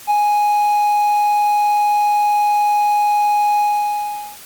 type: tone with ADSR envelope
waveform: triangle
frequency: 830.6 Hz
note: G#5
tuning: in tune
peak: -8 dBFS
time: 0.07-4.38 s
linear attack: 36 ms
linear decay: 9 ms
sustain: -2 dB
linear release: 780 ms
effects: white hiss -38 dBFS RMS until 4.45 s + MP3 96 kbps